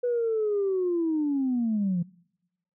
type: linear sweep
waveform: sine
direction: down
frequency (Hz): 493.9 to 168.4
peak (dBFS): -22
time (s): 0.03-2.03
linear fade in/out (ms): 10
effects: noise-tail reverb RT60 0.9 s tail -26 dB re dry + tanh soft clip ceiling -19 dBFS